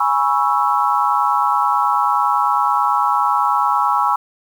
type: chord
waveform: sine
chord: C# minor seventh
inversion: second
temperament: equal with one note detuned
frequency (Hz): 830.6 / 979.2 / 1108.7 / 1318.5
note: G#5 / B5 / C#6 / E6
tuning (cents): 0 / -15 / 0 / 0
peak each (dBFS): -19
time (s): 0-4.16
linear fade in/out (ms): 5
effects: 7-bit